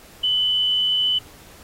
sine tone with frequency modulation, 3000 Hz, F#7, 23 cents sharp, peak -17 dBFS, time 0.23-1.19 s, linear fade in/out 10 ms, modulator 153 Hz, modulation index 0.22, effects pink hiss -47 dBFS RMS until 1.63 s + AAC 48 kbps

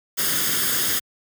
white noise with comb filter, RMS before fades -22 dBFS, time 0.17-1 s, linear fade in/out 20 ms, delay 0.6 ms, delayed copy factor +0.65, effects high-pass 100 Hz 12 dB/octave

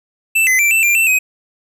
square tone with pitch steps, 2657 / 2036 / 2345 / 2666 / 2381 / 2678 / 2522 Hz, E7 / C7 / D7 / E7 / D7 / E7 / D#7, +13 / -48 / -3 / +19 / +23 / +27 / +23 cents, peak -11 dBFS, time 0.35-1.19 s, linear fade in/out 10 ms, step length 120 ms, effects none

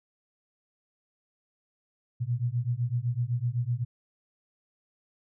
sine beating tone pair, 117.1 / 125 Hz, A#2 / B2, +8 / +21 cents, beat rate 7.9 Hz, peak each -29 dBFS, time 2.2-3.85 s, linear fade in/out 20 ms, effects none

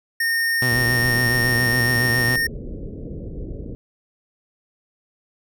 square tone, 1835 Hz, A#6, 28 cents flat, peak -19 dBFS, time 0.2-2.47 s, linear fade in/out 5 ms
sawtooth tone with vibrato, 121.7 Hz, B2, 25 cents flat, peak -17 dBFS, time 0.62-2.36 s, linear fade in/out 0 ms, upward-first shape triangle, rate 7.2 Hz, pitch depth 85 cents each way
pink low-pass noise, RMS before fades -32 dBFS, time 0.71-3.75 s, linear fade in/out 0 ms, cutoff 510 Hz, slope 48 dB/octave
effects none

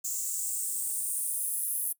blue noise with high-pass filter sweep, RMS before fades -32 dBFS, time 0.04-1.93 s, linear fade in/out 10 ms, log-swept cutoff 7100 to 11000 Hz, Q 5.5, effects noise-tail reverb RT60 0.1 s tail -21 dB re dry

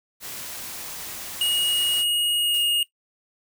white noise, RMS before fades -35 dBFS, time 0.2-2.05 s, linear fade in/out 50 ms
square tone with pitch glide, 2876 to 2854 Hz, F#7 to F7, -50 to +37 cents, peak -20 dBFS, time 1.41-2.83 s, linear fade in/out 2 ms, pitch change -13 cents, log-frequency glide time 2.39-2.6 s
blue noise with exponential decay, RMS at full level -35 dBFS, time 2.54-2.88 s, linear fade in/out 2 ms, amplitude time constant 73 ms
effects noise-tail reverb RT60 0.1 s tail -18 dB re dry

